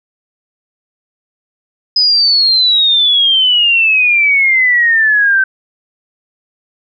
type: exponential sweep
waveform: sine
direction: down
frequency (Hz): 5050 to 1536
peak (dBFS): -7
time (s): 1.96-5.44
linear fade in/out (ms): 5
effects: none